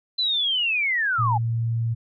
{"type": "linear sweep", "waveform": "sine", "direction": "down", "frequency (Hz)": [4073, 784], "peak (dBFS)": -20, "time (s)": [0.18, 1.38], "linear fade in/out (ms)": 10}
{"type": "tone", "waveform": "sine", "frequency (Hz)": 115.2, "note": "A#2", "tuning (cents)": -20, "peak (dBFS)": -21, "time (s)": [1.18, 1.95], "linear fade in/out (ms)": 20}
{"effects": []}